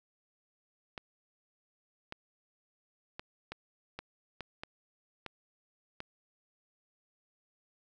clicks, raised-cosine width 0.3 ms, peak -24 dBFS, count 9, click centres 0.978 / 2.124 / 3.195 / 3.52 / 3.99 / 4.407 / 4.635 / 5.263 / 6.004 s, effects none

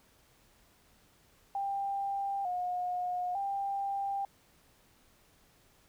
sine tone with pitch steps, 793 / 720 / 793 Hz, G5 / F#5 / G5, +20 / -47 / +20 cents, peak -31 dBFS, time 1.55-4.25 s, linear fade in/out 2 ms, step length 900 ms, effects pink hiss -65 dBFS RMS until 5.88 s

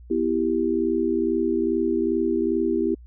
sine chord, E minor, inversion second, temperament equal, 246.9 / 329.6 / 392 Hz, B3 / E4 / G4, 0 / 0 / 0 cents, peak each -26 / -23 / -24 dBFS, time 0.1-2.95 s, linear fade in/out 10 ms, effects added 60 Hz sine -42 dBFS peak until 3.06 s

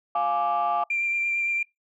sine chord, D diminished, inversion first, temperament equal with one note detuned, 698.5 / 837.8 / 1174.7 Hz, F5 / Ab5 / D6, 0 / +15 / 0 cents, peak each -24 / -25 / -25 dBFS, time 0.15-0.84 s, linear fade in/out 5 ms
sine tone with vibrato, 2372 Hz, D7, 17 cents sharp, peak -22 dBFS, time 0.9-1.63 s, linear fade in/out 5 ms, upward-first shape sine, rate 8.8 Hz, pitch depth 14 cents each way
effects noise-tail reverb RT60 0.2 s tail -26 dB re dry + tanh soft clip ceiling -17 dBFS

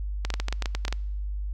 clicks, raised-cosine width 0.2 ms, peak -12 dBFS, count 12, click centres 0.25 / 0.303 / 0.34 / 0.4 / 0.484 / 0.526 / 0.623 / 0.658 / 0.75 / 0.851 / 0.881 / 0.926 s, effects noise-tail reverb RT60 0.9 s tail -25 dB re dry + added 50 Hz sine -28 dBFS peak until 1.53 s

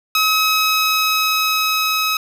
15% pulse tone with level ramp, 1277 Hz, D#6, 45 cents sharp, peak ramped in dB -7 to -10 dBFS, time 0.15-2.17 s, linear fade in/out 2 ms, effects none

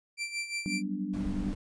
sawtooth tone with tremolo, 2349 Hz, D7, in tune, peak -27 dBFS, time 0.17-0.83 s, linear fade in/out 50 ms, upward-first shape sine, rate 5.7 Hz, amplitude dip 70%
sine chord, G major seventh, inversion third, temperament equal, 185 / 196 / 246.9 / 293.7 Hz, F#3 / G3 / B3 / D4, 0 / 0 / 0 / 0 cents, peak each -38 / -34 / -39 / -36 dBFS, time 0.66-1.53 s, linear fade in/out 0 ms
brown noise, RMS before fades -37 dBFS, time 1.13-1.55 s, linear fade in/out 10 ms
effects resampled to 22050 Hz

